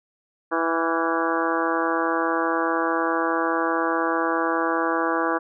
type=harmonic tone with a mistuned harmonic; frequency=164.81 Hz; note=E3; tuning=in tune; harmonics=2 / 3 / 4 / 5 / 6 / 7 / 8 / 9 / 10; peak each=-26 / -28 / -30 / -30 / -30 / -27 / -32 / -31 / -33 dBFS; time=0.51-5.39 s; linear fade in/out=20 ms; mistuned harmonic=8; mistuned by=+72 cents; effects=none